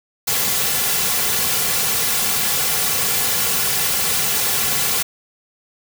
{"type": "noise with comb filter", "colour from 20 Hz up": "white", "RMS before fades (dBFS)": -19, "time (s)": [0.27, 5.03], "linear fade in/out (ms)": 10, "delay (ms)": 3.2, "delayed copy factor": -0.7, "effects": []}